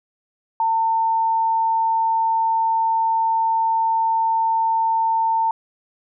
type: tone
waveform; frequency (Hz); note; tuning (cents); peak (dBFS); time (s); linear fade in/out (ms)
sine; 900; A5; +39; -16; 0.6-5.51; 2
effects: none